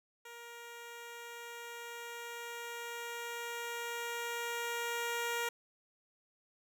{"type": "tone with level ramp", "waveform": "10% pulse", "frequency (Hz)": 471, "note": "A#4", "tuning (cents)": 18, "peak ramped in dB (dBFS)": [-40, -25], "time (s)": [0.25, 5.49], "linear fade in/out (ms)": 5, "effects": []}